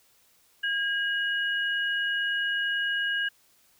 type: tone pair together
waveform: sine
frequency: 1628 / 2901 Hz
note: G#6 / F#7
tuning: -35 / -35 cents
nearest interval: minor seventh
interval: 1000 cents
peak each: -26 / -31 dBFS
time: 0.63-3.29 s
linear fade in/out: 10 ms
effects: white hiss -63 dBFS RMS until 3.79 s